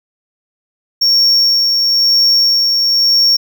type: tone with tremolo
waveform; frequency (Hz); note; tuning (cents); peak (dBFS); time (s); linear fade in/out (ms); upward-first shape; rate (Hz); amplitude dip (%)
triangle; 5510; F8; -24; -6; 1.01-3.37; 10; sine; 1; 30
effects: none